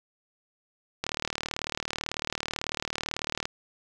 click train, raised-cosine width 0.2 ms, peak -12 dBFS, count 93, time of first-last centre 1.04-3.455 s, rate 38.1 Hz, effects none

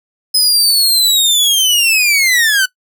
sawtooth linear sweep, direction down, 5090 to 1480 Hz, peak -6 dBFS, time 0.34-2.66 s, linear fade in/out 10 ms, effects noise-tail reverb RT60 0.1 s tail -20 dB re dry

